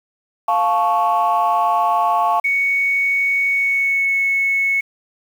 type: chord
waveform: sine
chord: F augmented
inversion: none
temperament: equal with one note detuned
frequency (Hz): 698.5 / 871.9 / 1108.7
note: F5 / A5 / C#6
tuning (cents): 0 / -16 / 0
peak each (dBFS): -17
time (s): 0.48-2.4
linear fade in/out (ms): 5
type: tone with pitch glide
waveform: sine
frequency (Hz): 2227 to 2201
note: C#7 to C#7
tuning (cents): +7 to -13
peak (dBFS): -14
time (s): 2.44-4.81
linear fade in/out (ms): 10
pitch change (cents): -20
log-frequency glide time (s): 3.51-4.17
effects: tanh soft clip ceiling -8 dBFS + 7-bit